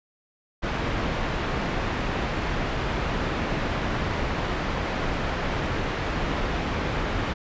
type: low-pass noise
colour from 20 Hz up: pink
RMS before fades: -27 dBFS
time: 0.62-7.34 s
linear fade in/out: 20 ms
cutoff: 2500 Hz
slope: 12 dB/octave
effects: resampled to 16000 Hz